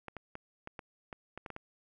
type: clicks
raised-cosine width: 0.5 ms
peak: -27 dBFS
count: 10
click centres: 0.083 / 0.167 / 0.354 / 0.674 / 0.792 / 1.128 / 1.376 / 1.462 / 1.503 / 1.564 s
effects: none